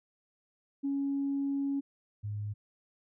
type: tone pair in turn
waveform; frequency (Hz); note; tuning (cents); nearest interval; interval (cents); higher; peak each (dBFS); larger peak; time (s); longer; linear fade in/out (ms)
sine; 278.1 / 104.17; C#4 / G#2; +6 / +6; octave + perfect fourth; 1700; first; -28 / -33; first; 0.83-1.81 / 2.23-2.54; first; 20
effects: tanh soft clip ceiling -24 dBFS